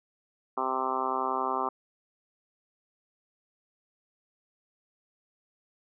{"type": "harmonic tone", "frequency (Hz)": 130.81, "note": "C3", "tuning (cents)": 0, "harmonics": [2, 3, 4, 5, 6, 7, 8, 9, 10], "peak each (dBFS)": [-40, -36, -41, -39, -34, -35, -33, -33, -39], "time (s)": [0.57, 1.69], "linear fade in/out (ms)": 5, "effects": []}